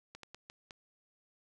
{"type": "slowing click train", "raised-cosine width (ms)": 0.2, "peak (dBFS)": -30, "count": 5, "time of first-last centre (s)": [0.15, 0.708], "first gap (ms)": 83, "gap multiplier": 1.36, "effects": []}